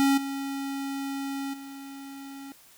square tone with level steps, 275.1 Hz, C#4, 13 cents flat, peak -20 / -31 / -40 dBFS, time 0-2.52 s, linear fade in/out 0 ms, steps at 0.17 / 1.53 s, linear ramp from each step 10 ms, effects white hiss -55 dBFS RMS until 2.77 s

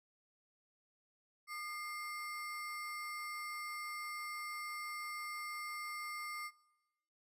square ring-modulated tone, 1661.2 Hz, G#6, in tune, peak -40 dBFS, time 1.47-6.51 s, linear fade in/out 50 ms, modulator 447 Hz, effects noise-tail reverb RT60 1.0 s tail -21 dB re dry + resampled to 32000 Hz

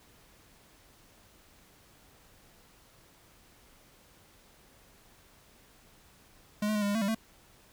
square tone with pitch steps, 208.9 / 214 / 209.1 / 202.6 / 203.7 / 225.1 / 198.1 / 222.9 Hz, G#3 / A3 / G#3 / G#3 / G#3 / A3 / G3 / A3, +10 / -48 / +12 / -43 / -33 / +40 / +18 / +23 cents, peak -28 dBFS, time 6.62-7.148 s, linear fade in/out 5 ms, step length 66 ms, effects pink hiss -60 dBFS RMS until 7.72 s

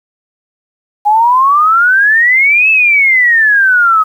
sine exponential two-way sweep, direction up then down, 818 to 2637 to 1257 Hz, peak -5 dBFS, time 1.05-4.04 s, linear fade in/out 20 ms, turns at 2.7 s, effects 7-bit

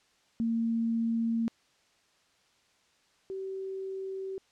sine tone pair in turn, 228.9 / 383.8 Hz, A#3 / G4, -31 / -37 cents, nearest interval major sixth, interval 894 cents, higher second, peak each -26 / -34 dBFS, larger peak first, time 0.4-1.48 / 3.3-4.38 s, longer neither, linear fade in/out 0 ms, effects white hiss -67 dBFS RMS until 4.51 s + low-pass 6000 Hz 12 dB/octave

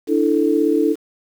sine chord, D suspended second, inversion none, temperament just, 293.7 / 330.4 / 440.5 Hz, D4 / E4 / A4, 0 / +4 / +2 cents, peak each -18 dBFS, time 0.07-0.96 s, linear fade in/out 50 ms, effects 7-bit

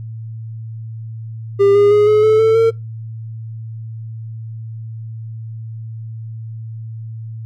triangle tone with pitch steps, 399.1 / 407.7 / 416.5 / 425.5 / 434.7 / 444.1 / 453.7 Hz, G4 / G#4 / G#4 / G#4 / A4 / A4 / A#4, +31 / -32 / +5 / +42 / -21 / +16 / -47 cents, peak -6 dBFS, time 1.59-2.71 s, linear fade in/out 20 ms, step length 160 ms, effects noise-tail reverb RT60 0.2 s tail -22 dB re dry + added 112 Hz sine -26 dBFS peak until 7.45 s

